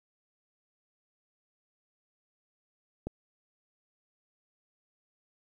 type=click; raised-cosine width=2 ms; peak=-21 dBFS; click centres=3.07 s; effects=10-bit